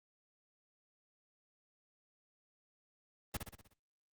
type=noise with echo; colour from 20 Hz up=pink; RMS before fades=-37 dBFS; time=3.34-3.37 s; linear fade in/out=5 ms; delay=61 ms; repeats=6; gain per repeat=-5 dB; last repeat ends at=3.736 s; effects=Opus 32 kbps